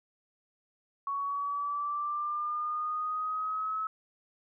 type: linear sweep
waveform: sine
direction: up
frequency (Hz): 1113 to 1295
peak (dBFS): -30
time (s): 1.07-3.87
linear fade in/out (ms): 2
effects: none